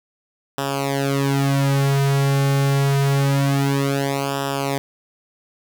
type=tone with flanger; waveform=sawtooth; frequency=138.6 Hz; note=C#3; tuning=in tune; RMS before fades=-19 dBFS; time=0.58-4.78 s; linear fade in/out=0 ms; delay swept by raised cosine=0.46 to 4.16 ms; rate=0.26 Hz; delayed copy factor=-1; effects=none